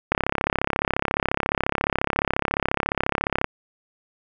click train, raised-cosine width 0.5 ms, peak -5 dBFS, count 115, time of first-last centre 0.12-3.444 s, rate 34.3 Hz, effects none

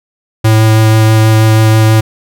square tone with vibrato, 110 Hz, A2, in tune, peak -5 dBFS, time 0.44-2.01 s, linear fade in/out 10 ms, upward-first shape sine, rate 6.2 Hz, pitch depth 9 cents each way, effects none

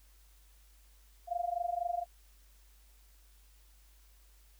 sine tone with amplitude modulation, 698.5 Hz, F5, in tune, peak -28 dBFS, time 1.27-2.06 s, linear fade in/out 50 ms, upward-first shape sine, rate 24.1 Hz, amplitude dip 90%, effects added 50 Hz sine -59 dBFS peak until 4.59 s + white hiss -67 dBFS RMS until 4.59 s

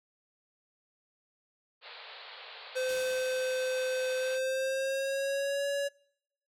white band-pass noise, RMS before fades -48 dBFS, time 1.81-4.4 s, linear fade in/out 50 ms, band 430 to 4500 Hz, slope 96 dB/octave
square tone with pitch glide, 514 to 563.8 Hz, C5 to C#5, -31 to +29 cents, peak -30 dBFS, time 2.75-5.89 s, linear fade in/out 20 ms, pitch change +160 cents, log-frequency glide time 4.17-5.66 s
white noise with exponential decay, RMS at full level -41 dBFS, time 2.89-4.64 s, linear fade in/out 0 ms, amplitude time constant 380 ms
effects noise-tail reverb RT60 0.7 s tail -25 dB re dry + low-pass 11000 Hz 12 dB/octave

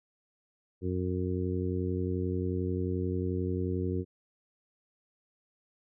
harmonic tone, 91.3 Hz, F#2, 23 cents flat, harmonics 1 / 2 / 3 / 4 / 5, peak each -32 / -36 / -36 / -35 / -39 dBFS, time 0.81-4.05 s, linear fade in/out 50 ms, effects none

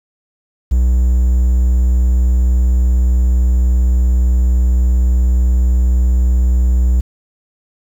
triangle tone, 61.74 Hz, B1, in tune, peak -7 dBFS, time 0.71-7.01 s, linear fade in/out 10 ms, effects 7-bit

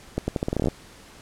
accelerating click train, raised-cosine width 2 ms, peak -10 dBFS, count 13, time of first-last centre 0.18-0.684 s, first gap 100 ms, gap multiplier 0.82, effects pink hiss -48 dBFS RMS until 1.21 s + low-pass 10000 Hz 12 dB/octave

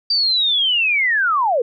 sine linear sweep, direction down, 4699 to 440.5 Hz, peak -14 dBFS, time 0.1-1.62 s, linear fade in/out 5 ms, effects none

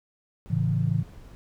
brown noise, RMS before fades -45 dBFS, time 0.46-1.35 s, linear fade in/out 0 ms
sine chord, A major, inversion none, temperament equal, 110 / 138.59 / 164.81 Hz, A2 / C#3 / E3, 0 / 0 / 0 cents, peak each -26 dBFS, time 0.5-1.03 s, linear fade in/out 10 ms
effects none

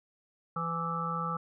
harmonic tone with a mistuned harmonic, 167.2 Hz, E3, 25 cents sharp, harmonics 1 / 3 / 5 / 7 / 8, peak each -36 / -42 / -42 / -35 / -35 dBFS, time 0.56-1.37 s, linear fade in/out 5 ms, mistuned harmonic 8, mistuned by -32 cents, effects none

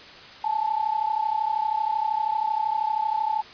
sine tone pair together, 852 / 884.8 Hz, G#5 / A5, +44 / +9 cents, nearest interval minor second, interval 65 cents, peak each -25 dBFS, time 0.44-3.42 s, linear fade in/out 5 ms, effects white hiss -44 dBFS RMS until 3.53 s + resampled to 11025 Hz

